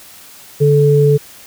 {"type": "tone pair together", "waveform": "sine", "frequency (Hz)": [144.7, 435.1], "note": ["D3", "A4"], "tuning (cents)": [-25, -19], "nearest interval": "octave + perfect fifth", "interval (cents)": 1906, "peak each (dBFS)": -10, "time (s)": [0.6, 1.18], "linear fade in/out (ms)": 20, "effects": ["white hiss -39 dBFS RMS until 1.46 s"]}